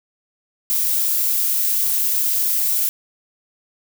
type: noise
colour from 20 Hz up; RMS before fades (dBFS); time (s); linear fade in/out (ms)
violet; -19; 0.7-2.89; 0
effects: none